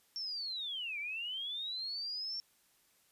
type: linear two-way sweep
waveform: sine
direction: down then up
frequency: 5500 to 2266 to 5500 Hz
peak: -37 dBFS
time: 0.16-2.4 s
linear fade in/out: 0 ms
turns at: 0.99 s
effects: white hiss -70 dBFS RMS until 3.11 s + resampled to 32000 Hz